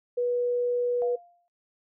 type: tone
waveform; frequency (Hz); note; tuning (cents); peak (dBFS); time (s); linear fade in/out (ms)
sine; 487.4; B4; -23; -23; 0.17-1.16; 10
type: tone with exponential decay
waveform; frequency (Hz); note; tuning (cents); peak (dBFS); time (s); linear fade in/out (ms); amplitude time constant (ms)
sine; 698.5; F5; 0; -32; 1.02-1.48; 0; 98
effects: noise-tail reverb RT60 0.1 s tail -18 dB re dry